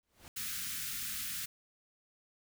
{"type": "noise with exponential growth", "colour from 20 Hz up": "pink", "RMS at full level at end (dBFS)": -49, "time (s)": [0.03, 0.28], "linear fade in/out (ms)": 0, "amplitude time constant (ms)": 53}
{"type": "band-stop noise", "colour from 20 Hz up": "white", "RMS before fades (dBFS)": -39, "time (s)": [0.36, 1.46], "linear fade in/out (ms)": 10, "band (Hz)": [250, 1300], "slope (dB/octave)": 48}
{"effects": []}